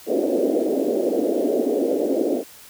pink band-pass noise, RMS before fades -21 dBFS, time 0.06-2.44 s, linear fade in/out 50 ms, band 260 to 600 Hz, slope 48 dB/octave, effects white hiss -45 dBFS RMS until 2.69 s

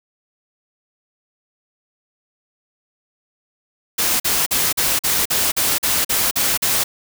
white noise bursts, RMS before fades -18 dBFS, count 11, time 3.98-6.84 s, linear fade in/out 10 ms, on 220 ms, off 44 ms, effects none

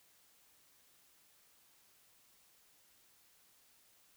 silence, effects white hiss -68 dBFS RMS until 4.16 s

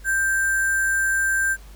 sine tone with sample-and-hold, 1574 Hz, G6, 7 cents sharp, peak -18 dBFS, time 0.04-1.57 s, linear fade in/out 50 ms, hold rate 8820 Hz, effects added 50 Hz sine -40 dBFS peak until 1.75 s + pink hiss -51 dBFS RMS until 1.75 s

